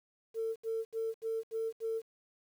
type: tone bursts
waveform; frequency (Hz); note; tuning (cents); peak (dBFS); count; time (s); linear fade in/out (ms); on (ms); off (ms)
sine; 449.3; A4; +36; -31; 6; 0.34-2.02; 50; 220; 72
effects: tanh soft clip ceiling -27 dBFS + 10-bit